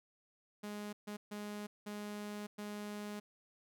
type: tone bursts at uneven times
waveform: sawtooth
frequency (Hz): 207.7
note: G#3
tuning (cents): 0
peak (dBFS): -38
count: 5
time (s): 0.63-0.93 / 1.07-1.17 / 1.31-1.67 / 1.86-2.47 / 2.58-3.2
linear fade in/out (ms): 10
effects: none